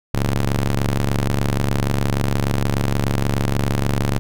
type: ring-modulated tone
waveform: sawtooth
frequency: 70.2 Hz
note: C#2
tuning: 22 cents sharp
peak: -10 dBFS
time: 0.14-4.19 s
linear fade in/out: 0 ms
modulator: 48.4 Hz
effects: none